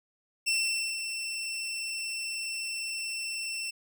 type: tone with ADSR envelope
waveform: 20% pulse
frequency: 2691 Hz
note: E7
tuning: 35 cents sharp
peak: -20 dBFS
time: 0.46-3.71 s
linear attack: 20 ms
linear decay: 490 ms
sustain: -8 dB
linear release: 13 ms
effects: none